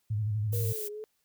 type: tone with vibrato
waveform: sine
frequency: 106.3 Hz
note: G#2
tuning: 41 cents sharp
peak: -27 dBFS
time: 0.1-0.73 s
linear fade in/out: 10 ms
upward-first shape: square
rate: 12 Hz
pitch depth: 52 cents each way
type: noise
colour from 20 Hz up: violet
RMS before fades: -37 dBFS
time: 0.52-0.89 s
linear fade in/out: 20 ms
type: exponential two-way sweep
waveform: sine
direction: down then up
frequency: 480 to 413.8 to 435.4 Hz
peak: -37 dBFS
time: 0.53-1.04 s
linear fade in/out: 0 ms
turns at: 0.89 s
effects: white hiss -75 dBFS RMS until 1.24 s